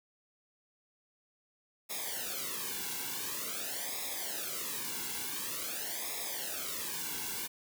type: noise with flanger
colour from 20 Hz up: white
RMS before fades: -38 dBFS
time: 1.89-7.48 s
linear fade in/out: 20 ms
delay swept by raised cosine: 0.67 to 1.64 ms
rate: 0.47 Hz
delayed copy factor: -0.95
effects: none

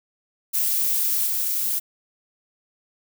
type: noise with level steps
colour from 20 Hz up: violet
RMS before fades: -22 / -24 dBFS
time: 0.53-1.8 s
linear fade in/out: 20 ms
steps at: 1.26 s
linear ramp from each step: 10 ms
effects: none

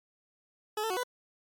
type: tone with pitch steps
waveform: 20% pulse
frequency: 426 / 445.9 / 368.9 / 496.4 Hz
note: G#4 / A4 / F#4 / B4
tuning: +44 / +23 / -5 / +9 cents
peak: -25 dBFS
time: 0.77-1.034 s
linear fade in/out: 5 ms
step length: 66 ms
effects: MP3 64 kbps

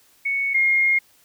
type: tone pair in turn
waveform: sine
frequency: 2217 / 2137 Hz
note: C#7 / C7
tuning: 0 / +36 cents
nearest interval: minor second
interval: 64 cents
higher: first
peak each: -20 / -15 dBFS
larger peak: second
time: 0.25-0.54 / 0.54-0.99 s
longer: second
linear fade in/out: 10 ms
effects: white hiss -57 dBFS RMS until 1.24 s

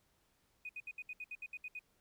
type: tone bursts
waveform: triangle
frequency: 2489 Hz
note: D#7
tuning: in tune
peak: -38 dBFS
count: 11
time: 0.65-1.792 s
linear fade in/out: 5 ms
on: 42 ms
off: 68 ms
effects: tanh soft clip ceiling -40 dBFS + pink hiss -75 dBFS RMS until 2 s

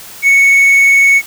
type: tone with vibrato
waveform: triangle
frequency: 2217 Hz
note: C#7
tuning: in tune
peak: -3 dBFS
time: 0.22-1.22 s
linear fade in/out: 50 ms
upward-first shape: sine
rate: 20 Hz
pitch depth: 14 cents each way
effects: white hiss -32 dBFS RMS until 1.26 s

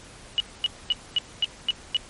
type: tone bursts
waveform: sine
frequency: 2922 Hz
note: F#7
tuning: 22 cents flat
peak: -18 dBFS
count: 7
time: 0.38-1.967 s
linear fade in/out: 0 ms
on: 21 ms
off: 240 ms
effects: pink hiss -46 dBFS RMS until 2.09 s + MP3 48 kbps

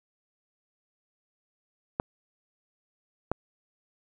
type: clicks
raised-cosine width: 1 ms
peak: -12 dBFS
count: 2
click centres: 1.999 / 3.316 s
effects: none

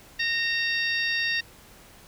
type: harmonic tone with a mistuned harmonic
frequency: 926 Hz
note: A#5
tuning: 12 cents flat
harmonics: 2 / 3 / 4 / 5 / 6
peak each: -26 / -30 / -32 / -34 / -36 dBFS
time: 0.19-1.41 s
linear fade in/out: 10 ms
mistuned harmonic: 3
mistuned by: -32 cents
effects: pink hiss -51 dBFS RMS until 2.07 s

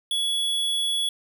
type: tone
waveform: square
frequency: 3380 Hz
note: G#7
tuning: 30 cents sharp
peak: -23 dBFS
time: 0.11-1.09 s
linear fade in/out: 2 ms
effects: none

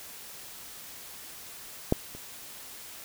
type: clicks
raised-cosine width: 2 ms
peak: -8 / -30 dBFS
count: 2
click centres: 1.924 / 2.15 s
effects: white hiss -45 dBFS RMS until 3.04 s

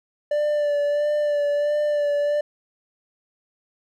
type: tone with vibrato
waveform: triangle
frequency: 587 Hz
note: D5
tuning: 1 cent flat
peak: -17 dBFS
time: 0.31-2.41 s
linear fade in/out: 5 ms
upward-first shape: sine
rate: 1.5 Hz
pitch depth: 25 cents each way
effects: none

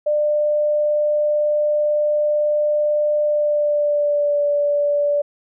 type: tone with pitch glide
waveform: sine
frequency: 597 to 580.7 Hz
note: D5 to D5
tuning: +28 to -20 cents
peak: -15 dBFS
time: 0.06-5.22 s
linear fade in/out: 10 ms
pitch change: -48 cents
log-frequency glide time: 3.22-4.43 s
effects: none

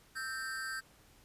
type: tone with amplitude modulation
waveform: square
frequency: 1568 Hz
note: G6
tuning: in tune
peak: -34 dBFS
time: 0.15-0.81 s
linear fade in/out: 20 ms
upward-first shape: sine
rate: 255 Hz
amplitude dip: 90%
effects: pink hiss -63 dBFS RMS until 1.24 s + resampled to 32000 Hz

